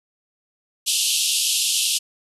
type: band-pass noise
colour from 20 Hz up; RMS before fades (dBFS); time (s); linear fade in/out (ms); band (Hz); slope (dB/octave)
pink; -21; 0.86-1.99; 20; 2700 to 12000; 96
effects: none